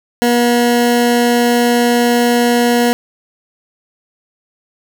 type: tone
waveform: 20% pulse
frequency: 239.9 Hz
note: A#3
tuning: 50 cents sharp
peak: -5 dBFS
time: 0.22-2.93 s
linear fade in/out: 0 ms
effects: 7-bit